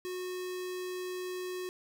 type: tone with notch filter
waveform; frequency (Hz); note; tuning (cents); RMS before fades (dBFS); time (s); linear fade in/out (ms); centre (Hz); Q
square; 365.3; F#4; -22; -38; 0.05-1.69; 0; 770; 0.94
effects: none